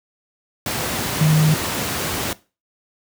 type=tone in noise; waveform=sine; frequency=155 Hz; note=D#3; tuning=6 cents flat; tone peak=-11 dBFS; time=1.21-1.54 s; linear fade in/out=2 ms; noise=pink; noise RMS=-23 dBFS; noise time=0.66-2.33 s; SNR=+9 dB; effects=noise-tail reverb RT60 0.3 s tail -19 dB re dry + high-pass 100 Hz 12 dB/octave